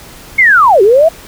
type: linear two-way sweep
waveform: sine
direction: down then up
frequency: 2210 to 370 to 678 Hz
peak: -3 dBFS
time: 0.38-1.09 s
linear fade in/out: 10 ms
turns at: 0.82 s
effects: pink hiss -34 dBFS RMS until 1.27 s